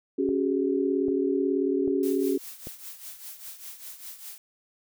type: chord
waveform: sine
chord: C# suspended fourth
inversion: none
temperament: equal with one note detuned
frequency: 277.2 / 377.1 / 415.3 Hz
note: C#4 / F#4 / G#4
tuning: 0 / +33 / 0 cents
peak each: -26 / -26 / -29 dBFS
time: 0.18-2.38 s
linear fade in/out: 10 ms
type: click train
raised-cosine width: 2 ms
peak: -25 dBFS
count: 4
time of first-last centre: 0.29-2.671 s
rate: 1.26 Hz
type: noise with tremolo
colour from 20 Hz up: blue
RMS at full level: -39 dBFS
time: 2.03-4.38 s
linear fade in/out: 2 ms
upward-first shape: triangle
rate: 5 Hz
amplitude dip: 75%
effects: none